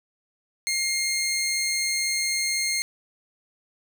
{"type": "tone", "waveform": "15% pulse", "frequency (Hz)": 2126, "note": "C7", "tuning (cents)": 27, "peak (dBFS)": -17, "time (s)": [0.67, 2.82], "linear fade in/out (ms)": 0, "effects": []}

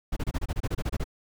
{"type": "noise bursts", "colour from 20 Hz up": "brown", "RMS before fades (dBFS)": -27, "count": 13, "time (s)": [0.12, 1.042], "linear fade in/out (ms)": 10, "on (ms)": 46, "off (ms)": 27, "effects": []}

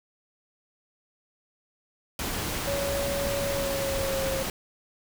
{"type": "noise", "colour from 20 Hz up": "pink", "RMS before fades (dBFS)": -31, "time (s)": [2.19, 4.5], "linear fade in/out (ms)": 2}
{"type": "tone with pitch glide", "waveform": "sine", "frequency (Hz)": [560, 536.6], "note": ["C#5", "C5"], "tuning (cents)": [18, 44], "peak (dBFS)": -28, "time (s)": [2.67, 4.43], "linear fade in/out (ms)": 5, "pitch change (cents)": -74, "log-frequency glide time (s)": [3.44, 4.31]}
{"effects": []}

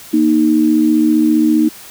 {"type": "tone pair together", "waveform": "sine", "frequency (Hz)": [234.9, 310], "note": ["A#3", "D#4"], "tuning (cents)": [13, -6], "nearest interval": "perfect fourth", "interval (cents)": 481, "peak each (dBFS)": [-14, -10], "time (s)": [0.13, 1.69], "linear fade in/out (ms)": 10, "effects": ["white hiss -36 dBFS RMS until 1.9 s"]}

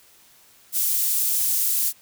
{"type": "high-pass noise", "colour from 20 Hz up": "pink", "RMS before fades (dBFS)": -22, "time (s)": [0.72, 1.93], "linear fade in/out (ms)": 50, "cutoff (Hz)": 11000, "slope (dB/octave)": 12, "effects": ["white hiss -54 dBFS RMS until 2.01 s"]}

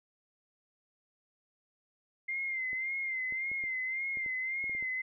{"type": "tone with vibrato", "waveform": "sine", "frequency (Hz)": 2093, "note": "C7", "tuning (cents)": 0, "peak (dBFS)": -32, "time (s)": [2.28, 5.02], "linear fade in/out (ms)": 10, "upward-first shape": "sine", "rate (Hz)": 1.8, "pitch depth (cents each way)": 54}
{"type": "clicks", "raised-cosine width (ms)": 2, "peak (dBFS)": -38, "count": 10, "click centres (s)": [2.731, 3.324, 3.516, 3.639, 4.172, 4.262, 4.641, 4.696, 4.75, 4.826]}
{"effects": []}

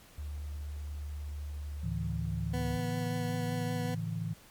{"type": "tone", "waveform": "sine", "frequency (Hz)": 73.5, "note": "D2", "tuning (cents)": 2, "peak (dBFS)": -36, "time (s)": [0.18, 2.77], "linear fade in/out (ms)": 5}
{"type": "chord", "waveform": "sine", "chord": "A suspended fourth", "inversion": "none", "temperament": "equal with one note detuned", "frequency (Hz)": [110, 143.06, 164.81], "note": ["A2", "D3", "E3"], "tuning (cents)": [0, -45, 0], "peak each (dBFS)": [-36, -41, -35], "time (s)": [1.83, 4.34], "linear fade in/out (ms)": 10}
{"type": "tone with vibrato", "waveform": "20% pulse", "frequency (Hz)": 246.9, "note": "B3", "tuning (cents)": 0, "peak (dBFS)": -30, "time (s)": [2.53, 3.95], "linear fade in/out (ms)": 10, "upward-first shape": "sine", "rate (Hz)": 5.2, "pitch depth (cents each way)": 12}
{"effects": ["pink hiss -57 dBFS RMS until 4.5 s", "MP3 96 kbps"]}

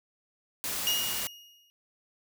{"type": "noise", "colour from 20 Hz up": "white", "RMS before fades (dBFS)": -33, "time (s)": [0.64, 1.27], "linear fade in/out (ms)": 0}
{"type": "tone with exponential decay", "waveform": "35% pulse", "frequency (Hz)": 2867, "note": "F7", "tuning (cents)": 45, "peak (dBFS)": -22, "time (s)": [0.87, 1.7], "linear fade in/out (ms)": 0, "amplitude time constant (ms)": 180}
{"effects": []}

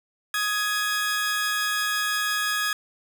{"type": "tone pair together", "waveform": "sawtooth", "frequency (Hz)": [1250.3, 1669], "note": ["D#6", "G#6"], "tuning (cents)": [8, 8], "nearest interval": "perfect fourth", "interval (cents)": 500, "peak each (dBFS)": [-25, -21], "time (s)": [0.34, 2.73], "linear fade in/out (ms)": 2, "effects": []}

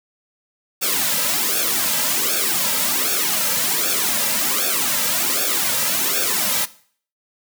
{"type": "noise with flanger", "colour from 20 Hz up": "white", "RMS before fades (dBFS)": -20, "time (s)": [0.81, 6.66], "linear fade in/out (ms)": 20, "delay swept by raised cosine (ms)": [0.99, 2.79], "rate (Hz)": 1.3, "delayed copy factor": -1, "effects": ["noise-tail reverb RT60 0.5 s tail -18 dB re dry", "high-pass 150 Hz 12 dB/octave"]}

